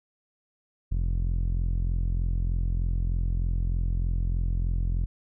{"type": "tone with low-pass filter", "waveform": "sawtooth", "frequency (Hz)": 43.26, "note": "F1", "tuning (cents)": -16, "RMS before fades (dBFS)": -26, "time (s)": [0.91, 5.06], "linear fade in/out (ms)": 10, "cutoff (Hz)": 130, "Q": 0.7, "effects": []}